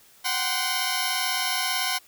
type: tone cluster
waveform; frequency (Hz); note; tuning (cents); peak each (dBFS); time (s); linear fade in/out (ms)
10% pulse; 737 / 775 / 1039 / 5540; F#5 / G5 / C6 / F8; -7 / -20 / -12 / -15; -21 / -24 / -19 / -26; 0.24-1.99; 20
effects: white hiss -55 dBFS RMS until 2.07 s